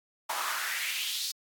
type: noise with high-pass filter sweep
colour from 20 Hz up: pink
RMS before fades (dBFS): -33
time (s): 0.29-1.32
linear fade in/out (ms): 10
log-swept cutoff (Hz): 870 to 4700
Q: 3.1
effects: AAC 64 kbps